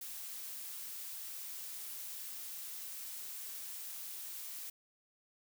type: noise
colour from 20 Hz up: blue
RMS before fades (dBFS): -45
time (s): 0.01-4.7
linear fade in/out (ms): 5
effects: none